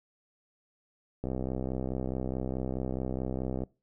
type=click train; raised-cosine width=2 ms; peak=-20 dBFS; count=156; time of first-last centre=1.24-3.636 s; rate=64.7 Hz; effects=noise-tail reverb RT60 0.3 s tail -23 dB re dry